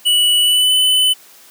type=tone with pitch glide; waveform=square; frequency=2948 to 3013 Hz; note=F#7 to F#7; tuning=-7 to +31 cents; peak=-11 dBFS; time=0.05-1.14 s; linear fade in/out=20 ms; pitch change=+38 cents; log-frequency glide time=0.4-0.73 s; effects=white hiss -44 dBFS RMS until 1.5 s + high-pass 200 Hz 12 dB/octave